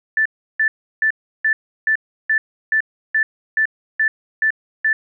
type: tone bursts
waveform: sine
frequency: 1760 Hz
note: A6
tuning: in tune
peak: -13 dBFS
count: 12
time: 0.17-4.93 s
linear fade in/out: 2 ms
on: 85 ms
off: 340 ms
effects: none